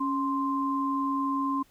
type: tone pair together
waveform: sine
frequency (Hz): 277 / 1046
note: C#4 / C6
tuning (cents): -1 / -1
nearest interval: octave + major seventh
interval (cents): 2300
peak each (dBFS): -28 / -28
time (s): 0-1.63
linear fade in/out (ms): 10
effects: pink hiss -62 dBFS RMS until 1.7 s